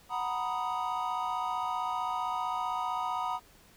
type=chord; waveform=triangle; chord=B major seventh; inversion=second; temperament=equal; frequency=740 / 932.3 / 987.8 / 1244.5 Hz; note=F#5 / A#5 / B5 / D#6; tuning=0 / 0 / 0 / 0 cents; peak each=-34 dBFS; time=0.09-3.4 s; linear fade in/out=50 ms; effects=pink hiss -59 dBFS RMS until 3.76 s